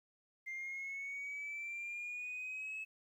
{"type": "linear sweep", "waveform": "sine", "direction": "up", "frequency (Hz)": [2093, 2596], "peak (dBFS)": -39, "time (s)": [0.46, 2.85], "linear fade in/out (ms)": 20, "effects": ["tanh soft clip ceiling -38 dBFS", "12-bit"]}